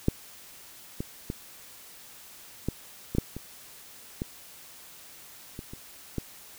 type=clicks; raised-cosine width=3 ms; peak=-8 / -18 / -18 / -14 / -17 / -9 / -23 / -17 / -24 / -27 / -16 dBFS; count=11; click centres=0.084 / 1.005 / 1.301 / 2.686 / 3.15 / 3.184 / 3.366 / 4.219 / 5.591 / 5.735 / 6.183 s; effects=white hiss -49 dBFS RMS until 6.58 s